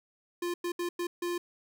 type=tone bursts at uneven times; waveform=square; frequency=349.2 Hz; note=F4; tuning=in tune; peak=-31 dBFS; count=5; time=0.42-0.54 / 0.64-0.72 / 0.79-0.89 / 0.99-1.07 / 1.22-1.38 s; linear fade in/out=5 ms; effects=none